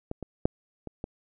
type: clicks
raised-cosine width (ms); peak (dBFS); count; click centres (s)
2; -19 / -22 / -8 / -24 / -20; 5; 0.114 / 0.227 / 0.455 / 0.873 / 1.041
effects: none